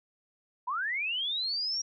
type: linear sweep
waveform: sine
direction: up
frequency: 932.3 to 5700 Hz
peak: -29 dBFS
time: 0.67-1.82 s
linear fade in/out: 10 ms
effects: none